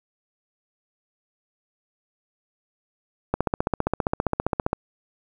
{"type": "click train", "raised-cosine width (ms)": 1, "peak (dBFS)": -7, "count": 22, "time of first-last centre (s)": [3.34, 4.731], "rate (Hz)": 15.1, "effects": ["8-bit"]}